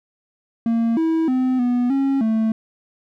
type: tone with pitch steps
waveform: triangle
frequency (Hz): 229.9 / 324.1 / 256.6 / 244.9 / 272.9 / 221.4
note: A#3 / E4 / C4 / B3 / C#4 / A3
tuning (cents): -24 / -29 / -34 / -14 / -27 / +11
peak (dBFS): -14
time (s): 0.66-2.52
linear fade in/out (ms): 2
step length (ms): 310
effects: none